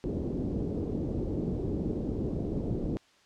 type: low-pass noise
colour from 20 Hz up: white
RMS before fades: -32 dBFS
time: 0.04-2.97 s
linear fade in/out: 0 ms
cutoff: 390 Hz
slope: 24 dB/octave
effects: white hiss -62 dBFS RMS until 3.25 s + low-pass 5000 Hz 12 dB/octave